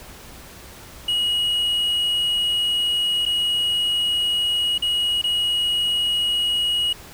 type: tone with dropouts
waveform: triangle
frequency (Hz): 2900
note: F#7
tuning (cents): -35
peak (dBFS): -17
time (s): 1.08-6.93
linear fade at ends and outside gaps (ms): 5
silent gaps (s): 3.254-3.261 / 4.78-4.822 / 5.216-5.239
effects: added 60 Hz sine -49 dBFS peak until 7.13 s + pink hiss -42 dBFS RMS until 7.13 s